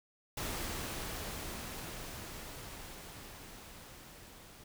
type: noise with level ramp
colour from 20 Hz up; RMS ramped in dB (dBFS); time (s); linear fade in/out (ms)
pink; -38 to -55; 0.37-4.64; 5
effects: none